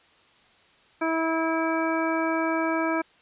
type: harmonic tone with a mistuned harmonic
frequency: 324.5 Hz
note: E4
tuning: 27 cents flat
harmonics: 1 / 2 / 3 / 4 / 5 / 7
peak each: -26 / -29 / -31 / -32 / -33 / -34 dBFS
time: 1.01-3.02 s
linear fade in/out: 10 ms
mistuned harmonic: 7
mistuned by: +25 cents
effects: white hiss -58 dBFS RMS until 3.21 s + resampled to 8000 Hz